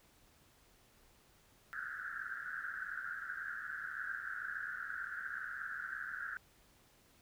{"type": "band-pass noise", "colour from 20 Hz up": "pink", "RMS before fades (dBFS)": -43, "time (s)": [1.73, 6.37], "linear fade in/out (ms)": 0, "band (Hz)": [1400, 1700], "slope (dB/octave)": 96, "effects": ["pink hiss -67 dBFS RMS until 7.21 s"]}